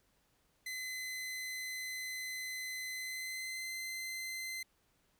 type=tone with pitch glide; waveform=sawtooth; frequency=2035 to 2065 Hz; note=C7 to C7; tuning=-49 to -23 cents; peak=-36 dBFS; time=0.66-4.63 s; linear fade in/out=5 ms; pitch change=+26 cents; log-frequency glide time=2.92-3.73 s; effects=pink hiss -74 dBFS RMS until 5.19 s